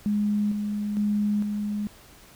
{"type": "tone with tremolo", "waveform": "sine", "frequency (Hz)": 207.7, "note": "G#3", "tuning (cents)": 0, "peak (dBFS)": -21, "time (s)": [0.06, 1.87], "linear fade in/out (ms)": 0, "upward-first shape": "square", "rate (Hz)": 1.1, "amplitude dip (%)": 40, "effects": ["pink hiss -51 dBFS RMS until 2.35 s"]}